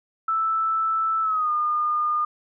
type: tone with pitch glide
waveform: sine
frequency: 1318.5 to 1216.1 Hz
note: E6 to D#6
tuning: 0 to -40 cents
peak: -20 dBFS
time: 0.28-2.25 s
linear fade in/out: 5 ms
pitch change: -140 cents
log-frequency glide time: 1.22-1.51 s
effects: none